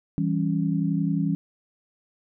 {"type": "chord", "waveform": "sine", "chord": "C# diminished", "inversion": "first", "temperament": "equal", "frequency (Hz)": [164.81, 196, 277.2], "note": ["E3", "G3", "C#4"], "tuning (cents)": [0, 0, 0], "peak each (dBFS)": [-24, -27, -27], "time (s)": [0.18, 1.35], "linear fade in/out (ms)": 0, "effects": []}